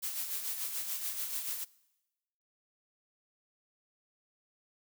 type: noise with tremolo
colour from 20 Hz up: blue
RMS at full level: -35 dBFS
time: 0.02-1.65 s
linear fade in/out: 20 ms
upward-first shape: sine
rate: 6.9 Hz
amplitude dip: 50%
effects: noise-tail reverb RT60 1.0 s tail -22 dB re dry